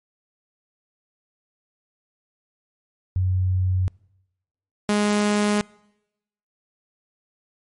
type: tone pair in turn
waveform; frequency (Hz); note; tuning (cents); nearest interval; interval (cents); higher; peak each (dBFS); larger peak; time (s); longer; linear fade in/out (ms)
sine / sawtooth; 92.5 / 207.7; F#2 / G#3; 0 / 0; octave + major second; 1400; second; -18 / -14; second; 3.16-3.88 / 4.89-5.61; neither; 0
effects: noise-tail reverb RT60 0.9 s tail -25 dB re dry + MP3 48 kbps